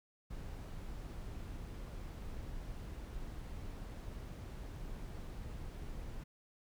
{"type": "noise", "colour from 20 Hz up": "brown", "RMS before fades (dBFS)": -45, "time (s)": [0.3, 6.24], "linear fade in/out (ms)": 10, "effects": []}